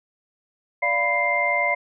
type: tone cluster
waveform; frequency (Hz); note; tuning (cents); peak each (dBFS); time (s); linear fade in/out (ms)
sine; 584 / 694 / 987 / 2097; D5 / F5 / B5 / C7; -10 / -11 / -1 / +3; -27 / -26 / -27 / -21; 0.82-1.75; 10
effects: none